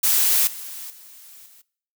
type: noise with level steps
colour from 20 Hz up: blue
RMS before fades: -18 / -35 / -45 / -50 dBFS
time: 0.03-1.62 s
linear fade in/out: 10 ms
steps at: 0.47 / 0.9 / 1.46 s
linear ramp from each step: 2 ms
effects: noise-tail reverb RT60 0.6 s tail -22 dB re dry